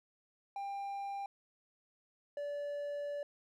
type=tone pair in turn; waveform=triangle; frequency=796 / 578 Hz; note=G5 / D5; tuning=+26 / -28 cents; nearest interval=tritone; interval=554 cents; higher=first; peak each=-36 / -35 dBFS; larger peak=second; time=0.56-1.26 / 2.37-3.23 s; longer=second; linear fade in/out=2 ms; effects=none